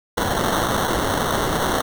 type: noise with sample-and-hold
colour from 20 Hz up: white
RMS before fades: -21 dBFS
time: 0.17-1.82 s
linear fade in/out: 10 ms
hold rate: 2450 Hz
effects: none